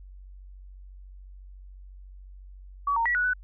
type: tone with pitch steps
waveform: sine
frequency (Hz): 1136 / 921 / 1937 / 1469 / 1493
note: C#6 / A#5 / B6 / F#6 / F#6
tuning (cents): +42 / -21 / -34 / -13 / +15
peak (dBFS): -22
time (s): 2.87-3.335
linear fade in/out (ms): 5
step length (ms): 93
effects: added 47 Hz sine -43 dBFS peak until 3.43 s